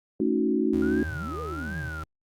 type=chord; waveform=sine; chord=D# half-diminished seventh; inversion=second; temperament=equal with one note detuned; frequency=220 / 277.2 / 314.7 / 370 Hz; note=A3 / C#4 / D#4 / F#4; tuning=0 / 0 / +20 / 0 cents; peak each=-27 dBFS; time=0.2-1.03 s; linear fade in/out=2 ms
type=tone with pitch glide; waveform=35% pulse; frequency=77.2 to 78.64 Hz; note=D#2 to D#2; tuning=-13 to +19 cents; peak=-33 dBFS; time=0.73-2.04 s; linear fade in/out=5 ms; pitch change=+32 cents; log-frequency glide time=0.93-0.99 s
type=tone with vibrato; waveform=sine; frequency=1400 Hz; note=F6; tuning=4 cents sharp; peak=-35 dBFS; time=0.82-2.03 s; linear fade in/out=2 ms; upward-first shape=triangle; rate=1.3 Hz; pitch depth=270 cents each way
type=exponential two-way sweep; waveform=sine; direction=up then down; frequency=71.2 to 499.5 to 113.1 Hz; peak=-34 dBFS; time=1.04-1.89 s; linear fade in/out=5 ms; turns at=1.41 s
effects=Opus 48 kbps